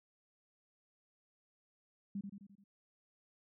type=tone with echo; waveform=sine; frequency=199.4 Hz; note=G3; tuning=30 cents sharp; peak=-37 dBFS; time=2.15-2.21 s; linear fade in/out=5 ms; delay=86 ms; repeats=5; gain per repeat=-5 dB; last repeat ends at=2.64 s; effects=none